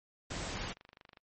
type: noise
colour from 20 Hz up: pink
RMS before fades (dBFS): -39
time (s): 0.3-0.73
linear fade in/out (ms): 10
type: click train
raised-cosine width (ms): 0.3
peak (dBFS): -37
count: 13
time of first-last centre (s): 0.69-1.172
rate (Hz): 24.9
effects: noise-tail reverb RT60 0.1 s tail -26 dB re dry + MP3 32 kbps